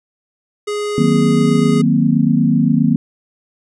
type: tone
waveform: square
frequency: 415.3 Hz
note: G#4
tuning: in tune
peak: -19 dBFS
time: 0.67-1.82 s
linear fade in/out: 10 ms
type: chord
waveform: sine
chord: C half-diminished seventh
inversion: first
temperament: equal with one note detuned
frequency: 155.56 / 185 / 233.8 / 261.6 Hz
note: Eb3 / Gb3 / Bb3 / C4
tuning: 0 / 0 / +5 / 0 cents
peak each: -16 / -18 / -14 / -17 dBFS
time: 0.98-2.96 s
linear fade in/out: 2 ms
effects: resampled to 24000 Hz